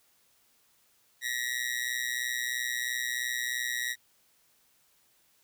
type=tone with amplitude modulation; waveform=sawtooth; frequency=1902 Hz; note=A#6; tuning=34 cents sharp; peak=-23 dBFS; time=1.21-3.96 s; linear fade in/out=50 ms; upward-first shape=sine; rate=123 Hz; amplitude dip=85%; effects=white hiss -67 dBFS RMS until 5.43 s